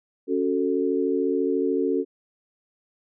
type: chord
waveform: sine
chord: F# minor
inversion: second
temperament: just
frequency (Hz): 277.5 / 370 / 444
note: C#4 / F#4 / A4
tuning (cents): +2 / 0 / +16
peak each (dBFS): -25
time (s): 0.27-2.05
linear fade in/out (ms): 50
effects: none